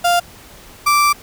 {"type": "tone pair in turn", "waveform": "35% pulse", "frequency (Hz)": [698.5, 1171], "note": ["F5", "D6"], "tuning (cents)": [0, -5], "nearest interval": "major sixth", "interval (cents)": 895, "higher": "second", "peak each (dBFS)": [-10, -9], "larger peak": "second", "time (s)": [[0.04, 0.2], [0.86, 1.13]], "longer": "second", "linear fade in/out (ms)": 10, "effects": ["pink hiss -41 dBFS RMS until 1.22 s"]}